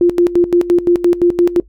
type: tone with tremolo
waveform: sine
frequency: 349.2 Hz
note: F4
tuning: in tune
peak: -6 dBFS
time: 0.01-1.6 s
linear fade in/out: 2 ms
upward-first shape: square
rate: 5.8 Hz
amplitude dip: 80%
effects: noise-tail reverb RT60 0.1 s tail -19 dB re dry + added 50 Hz sine -41 dBFS peak until 1.68 s